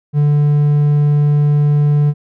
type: tone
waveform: triangle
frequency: 146.83 Hz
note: D3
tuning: in tune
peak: -7 dBFS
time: 0.13-2.14 s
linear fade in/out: 50 ms
effects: none

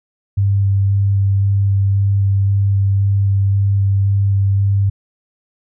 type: tone with vibrato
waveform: sine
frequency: 98.9 Hz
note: G2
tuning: 16 cents sharp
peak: -11 dBFS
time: 0.37-4.9 s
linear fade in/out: 10 ms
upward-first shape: square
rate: 1.9 Hz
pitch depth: 8 cents each way
effects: none

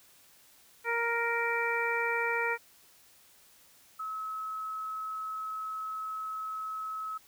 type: harmonic tone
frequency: 467 Hz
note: A#4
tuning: 3 cents sharp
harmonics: 1 / 2 / 3 / 4 / 5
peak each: -34 / -34 / -34 / -34 / -34 dBFS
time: 0.84-2.58 s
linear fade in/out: 50 ms
type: tone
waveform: sine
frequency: 1289 Hz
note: E6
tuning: 39 cents flat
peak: -34 dBFS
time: 3.99-7.18 s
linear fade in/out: 10 ms
effects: white hiss -60 dBFS RMS until 7.27 s

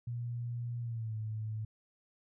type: tone with pitch glide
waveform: sine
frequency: 119.5 to 108.95 Hz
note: A#2 to A2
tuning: +43 to -17 cents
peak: -35 dBFS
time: 0.07-1.65 s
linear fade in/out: 5 ms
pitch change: -160 cents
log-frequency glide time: 0.8-1.15 s
effects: none

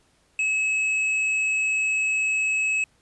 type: tone with hard clipping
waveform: sine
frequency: 2578 Hz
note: E7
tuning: 39 cents flat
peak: -22 dBFS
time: 0.39-2.84 s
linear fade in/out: 2 ms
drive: 5 dB
effects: pink hiss -63 dBFS RMS until 3.01 s + resampled to 24000 Hz

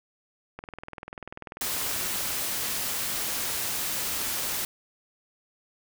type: click train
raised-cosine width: 0.5 ms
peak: -23 dBFS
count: 36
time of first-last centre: 0.59-2.306 s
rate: 20.4 Hz
type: noise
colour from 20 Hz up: white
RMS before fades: -30 dBFS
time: 1.61-4.65 s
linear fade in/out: 2 ms
effects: none

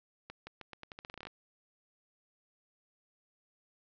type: accelerating click train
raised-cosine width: 0.3 ms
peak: -29 dBFS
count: 15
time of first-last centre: 0.3-1.27 s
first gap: 170 ms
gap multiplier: 0.84
effects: resampled to 16000 Hz + 11-bit

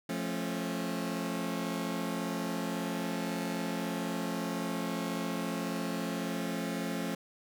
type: chord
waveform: sawtooth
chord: F augmented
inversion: none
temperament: just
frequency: 174.61 / 218.3 / 272.8 Hz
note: F3 / A3 / C#4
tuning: 0 / -13 / -28 cents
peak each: -33 dBFS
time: 0.09-7.15 s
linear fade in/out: 5 ms
effects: none

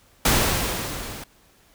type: noise with level ramp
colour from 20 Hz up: pink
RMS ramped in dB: -17 to -37 dBFS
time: 0.25-1.24 s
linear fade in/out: 5 ms
effects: pink hiss -57 dBFS RMS until 1.74 s

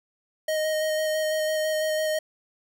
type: tone with vibrato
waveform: square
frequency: 622.3 Hz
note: D#5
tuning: in tune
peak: -24 dBFS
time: 0.48-2.19 s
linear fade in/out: 5 ms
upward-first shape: square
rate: 6 Hz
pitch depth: 10 cents each way
effects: none

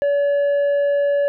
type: tone with tanh clipping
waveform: triangle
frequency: 570 Hz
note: C#5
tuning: 48 cents sharp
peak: -16 dBFS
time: 0.02-1.28 s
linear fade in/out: 0 ms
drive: 9 dB
effects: none

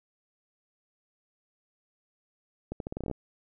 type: accelerating click train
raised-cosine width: 2 ms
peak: -21 dBFS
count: 11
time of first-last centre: 2.72-3.113 s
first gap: 82 ms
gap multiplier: 0.82
effects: none

